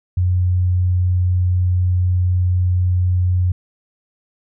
sine tone, 90.4 Hz, F#2, 40 cents flat, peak -13 dBFS, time 0.17-3.52 s, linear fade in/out 5 ms, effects none

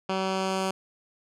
10% pulse tone with low-pass filter sweep, 190.2 Hz, F#3, 48 cents sharp, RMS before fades -28 dBFS, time 0.09-0.71 s, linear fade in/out 5 ms, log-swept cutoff 4100 to 9900 Hz, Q 0.88, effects none

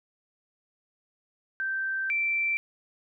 sine tone pair in turn, 1560 / 2342 Hz, G6 / D7, -9 / -5 cents, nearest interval perfect fifth, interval 704 cents, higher second, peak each -27 / -24 dBFS, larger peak second, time 1.6-2.1 / 2.1-2.57 s, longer first, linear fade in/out 0 ms, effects none

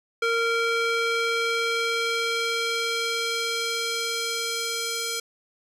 square tone with band-pass filter sweep, 461.6 Hz, A#4, 17 cents flat, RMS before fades -26 dBFS, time 0.22-5.2 s, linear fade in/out 5 ms, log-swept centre 1800 to 6100 Hz, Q 0.84, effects none

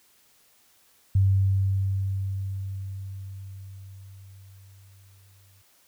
sine tone with exponential decay, 96.9 Hz, G2, 20 cents flat, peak -16 dBFS, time 1.15-5.62 s, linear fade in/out 5 ms, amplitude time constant 970 ms, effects white hiss -61 dBFS RMS until 5.87 s

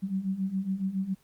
sine beating tone pair, 186.9 / 194.1 Hz, F#3 / G3, +18 / -17 cents, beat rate 7.2 Hz, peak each -33 / -29 dBFS, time 0.02-1.15 s, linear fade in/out 20 ms, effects pink hiss -64 dBFS RMS until 1.23 s + Opus 24 kbps

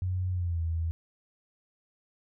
sine tone with pitch glide, 91.8 to 82.26 Hz, F#2 to E2, -13 to -3 cents, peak -27 dBFS, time 0.02-0.91 s, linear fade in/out 0 ms, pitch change -190 cents, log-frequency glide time 0.31-0.62 s, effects none

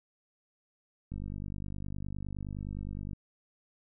click train, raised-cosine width 5 ms, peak -27 dBFS, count 101, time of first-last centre 1.12-3.132 s, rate 49.7 Hz, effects none

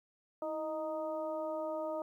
harmonic tone with a mistuned harmonic, 311.1 Hz, D#4, in tune, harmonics 1 / 2 / 3 / 4, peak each -43 / -36 / -44 / -47 dBFS, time 0.42-2.02 s, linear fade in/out 2 ms, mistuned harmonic 1, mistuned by +61 cents, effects 12-bit

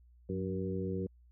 harmonic tone with a mistuned harmonic, 94.8 Hz, F#2, 43 cents sharp, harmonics 1 / 2 / 3 / 4 / 5, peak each -39 / -37 / -43 / -39 / -41 dBFS, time 0.29-1.07 s, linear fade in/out 5 ms, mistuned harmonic 2, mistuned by -58 cents, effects added 60 Hz sine -58 dBFS peak until 1.31 s

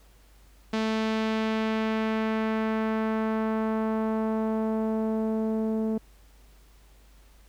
sawtooth tone with low-pass filter sweep, 220 Hz, A3, in tune, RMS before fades -27 dBFS, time 0.73-5.98 s, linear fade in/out 5 ms, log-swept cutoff 4400 to 470 Hz, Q 1, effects added 50 Hz sine -53 dBFS peak until 7.48 s + pink hiss -61 dBFS RMS until 7.48 s

